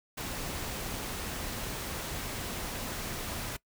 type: noise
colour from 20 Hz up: pink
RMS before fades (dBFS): -37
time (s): 0.17-3.57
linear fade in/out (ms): 10
effects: noise-tail reverb RT60 0.1 s tail -21 dB re dry